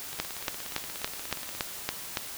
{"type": "two click trains", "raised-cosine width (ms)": 0.2, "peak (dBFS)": [-21, -10], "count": [25, 8], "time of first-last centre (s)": [[0.13, 1.55], [0.2, 2.172]], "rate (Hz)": [16.9, 3.55], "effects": ["white hiss -40 dBFS RMS until 2.37 s"]}